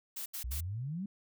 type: noise bursts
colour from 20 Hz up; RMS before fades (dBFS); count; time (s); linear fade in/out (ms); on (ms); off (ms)
blue; -40; 3; 0.16-0.608; 10; 100; 74
type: exponential sweep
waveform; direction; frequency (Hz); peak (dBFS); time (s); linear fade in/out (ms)
sine; up; 57 to 207.7; -35; 0.44-1.06; 5
effects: none